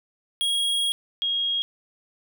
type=tone pair in turn; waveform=square / sine; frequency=3293 / 3272 Hz; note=G#7 / G#7; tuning=-15 / -26 cents; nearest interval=unison; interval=11 cents; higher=first; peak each=-22 dBFS; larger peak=neither; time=0.41-0.92 / 1.22-1.62 s; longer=first; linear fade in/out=0 ms; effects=none